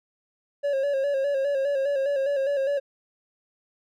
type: tone with vibrato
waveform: triangle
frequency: 554.4 Hz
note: C#5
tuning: in tune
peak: -20 dBFS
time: 0.63-2.8 s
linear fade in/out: 20 ms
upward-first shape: square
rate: 4.9 Hz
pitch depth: 50 cents each way
effects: none